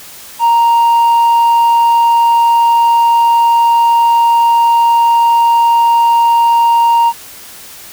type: tone with hard clipping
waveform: triangle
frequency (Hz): 932.3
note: A#5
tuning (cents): 0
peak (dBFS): -5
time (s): 0.39-7.13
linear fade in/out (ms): 50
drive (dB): 1
effects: white hiss -33 dBFS RMS until 7.92 s